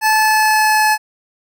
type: tone with pitch glide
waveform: 25% pulse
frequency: 868 to 859 Hz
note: A5 to A5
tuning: -24 to -42 cents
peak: -7 dBFS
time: 0.01-0.98 s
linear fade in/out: 50 ms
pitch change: -18 cents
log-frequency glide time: 0.15-0.86 s
effects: none